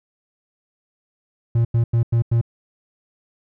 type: tone bursts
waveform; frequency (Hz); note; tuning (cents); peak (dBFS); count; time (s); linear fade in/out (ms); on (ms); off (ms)
triangle; 116.54; A#2; 0; -12; 5; 1.55-2.413; 5; 99; 92
effects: none